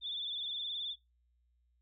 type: tone with vibrato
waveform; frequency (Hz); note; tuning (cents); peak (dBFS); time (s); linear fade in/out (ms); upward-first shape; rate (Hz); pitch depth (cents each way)
sine; 3520; A7; 0; -36; 0.01-0.96; 50; sine; 19; 56
effects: noise-tail reverb RT60 0.2 s tail -19 dB re dry + added 60 Hz sine -70 dBFS peak until 1.81 s